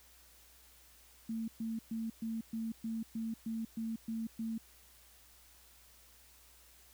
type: tone bursts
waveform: sine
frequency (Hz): 224.5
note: A3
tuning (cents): +35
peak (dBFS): -35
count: 11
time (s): 1.29-4.58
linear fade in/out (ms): 5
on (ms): 190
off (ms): 120
effects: added 60 Hz sine -66 dBFS peak until 6.93 s + white hiss -62 dBFS RMS until 6.93 s